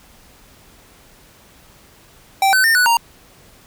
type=tone with pitch steps; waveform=square; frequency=778 / 1520 / 1814 / 1479 / 931 Hz; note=G5 / F#6 / A#6 / F#6 / A#5; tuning=-13 / +46 / -48 / -1 / -2 cents; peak=-12 dBFS; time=2.42-2.97 s; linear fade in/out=2 ms; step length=110 ms; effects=pink hiss -48 dBFS RMS until 3.66 s